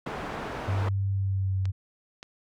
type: low-pass noise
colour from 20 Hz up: white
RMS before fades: -35 dBFS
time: 0.06-0.89 s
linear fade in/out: 5 ms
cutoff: 1100 Hz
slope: 12 dB/octave
type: tone with pitch glide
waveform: sine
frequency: 98 to 95.27 Hz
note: G2 to G2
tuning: 0 to -49 cents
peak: -24 dBFS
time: 0.67-1.72 s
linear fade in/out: 20 ms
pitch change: -49 cents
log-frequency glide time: 1.1-1.56 s
type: clicks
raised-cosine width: 0.2 ms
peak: -24 dBFS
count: 2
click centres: 1.655 / 2.229 s
effects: none